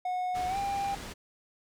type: tone with pitch glide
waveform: triangle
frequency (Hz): 730 to 796.1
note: F#5 to G5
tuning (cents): -24 to +27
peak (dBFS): -27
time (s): 0.05-0.95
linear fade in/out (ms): 5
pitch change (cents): +151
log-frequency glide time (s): 0.48-0.57
type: low-pass noise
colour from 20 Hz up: pink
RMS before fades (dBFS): -42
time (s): 0.34-1.14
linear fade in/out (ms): 20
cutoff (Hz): 8100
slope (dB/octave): 12
effects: none